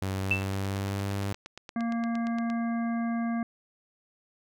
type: tone with pitch glide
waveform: sawtooth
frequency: 96 to 99.62 Hz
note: G2 to G2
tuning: -36 to +28 cents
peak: -25 dBFS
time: 0.02-1.33 s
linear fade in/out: 0 ms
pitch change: +64 cents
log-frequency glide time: 0.21-1.12 s
type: tone with exponential decay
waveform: sine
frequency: 2658 Hz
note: E7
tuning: 14 cents sharp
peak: -19 dBFS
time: 0.31-0.48 s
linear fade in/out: 2 ms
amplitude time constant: 36 ms
type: click train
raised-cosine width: 0.2 ms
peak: -24 dBFS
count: 19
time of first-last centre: 0.42-2.501 s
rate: 8.65 Hz
type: harmonic tone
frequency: 231.9 Hz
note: A#3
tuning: 9 cents flat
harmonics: 1 / 3 / 5 / 7 / 9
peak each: -27 / -37 / -42 / -44 / -47 dBFS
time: 1.76-3.43 s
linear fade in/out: 2 ms
effects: none